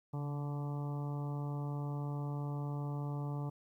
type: harmonic tone with a mistuned harmonic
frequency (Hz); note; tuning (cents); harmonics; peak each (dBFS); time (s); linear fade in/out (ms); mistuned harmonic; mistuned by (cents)
145.4; D3; -17; 1 / 2 / 3 / 4 / 5 / 6 / 7 / 8; -36 / -46 / -50 / -53 / -53 / -51 / -56 / -55; 0.13-3.5; 10; 1; -37
effects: 12-bit